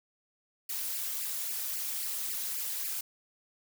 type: noise with flanger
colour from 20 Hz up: blue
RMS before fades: -35 dBFS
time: 0.69-3.01 s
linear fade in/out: 5 ms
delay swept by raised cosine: 0.4 to 3.3 ms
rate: 3.7 Hz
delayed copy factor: +0.8
effects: none